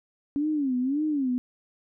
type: tone with vibrato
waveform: sine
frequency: 277.2 Hz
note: C#4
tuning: in tune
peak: -23 dBFS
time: 0.36-1.38 s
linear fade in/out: 0 ms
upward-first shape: sine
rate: 1.8 Hz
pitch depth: 190 cents each way
effects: none